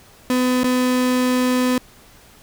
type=tone with dropouts; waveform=35% pulse; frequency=252 Hz; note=B3; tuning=35 cents sharp; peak=-14 dBFS; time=0.3-1.78 s; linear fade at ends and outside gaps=1 ms; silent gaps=0.634-0.642 s; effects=pink hiss -48 dBFS RMS until 2.42 s